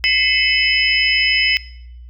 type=tone cluster; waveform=sine; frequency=2026 / 2166 / 2599 / 3007 / 5100 Hz; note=B6 / C#7 / E7 / F#7 / D#8; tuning=+44 / -41 / -25 / +27 / +42 cents; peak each=-19 dBFS; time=0.04-1.57 s; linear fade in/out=0 ms; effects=noise-tail reverb RT60 0.8 s tail -21 dB re dry + added 60 Hz sine -34 dBFS peak until 2.09 s